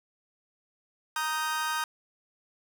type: chord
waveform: 40% pulse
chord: Eb major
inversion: second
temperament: just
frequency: 933.4 / 1244.5 / 1555.6 Hz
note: Bb5 / Eb6 / G6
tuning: +2 / 0 / -14 cents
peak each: -32 dBFS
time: 1.16-1.84 s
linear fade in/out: 2 ms
effects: none